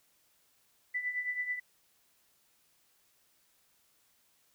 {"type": "tone with tremolo", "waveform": "sine", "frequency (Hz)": 1986, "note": "B6", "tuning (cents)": 9, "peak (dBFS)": -29, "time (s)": [0.94, 1.6], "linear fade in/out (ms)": 10, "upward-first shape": "triangle", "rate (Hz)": 9.2, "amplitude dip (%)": 75, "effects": ["white hiss -70 dBFS RMS until 4.54 s"]}